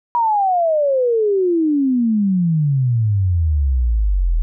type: exponential sweep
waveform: sine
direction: down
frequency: 970 to 38.89 Hz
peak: -13 dBFS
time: 0.15-4.42 s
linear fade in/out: 0 ms
effects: none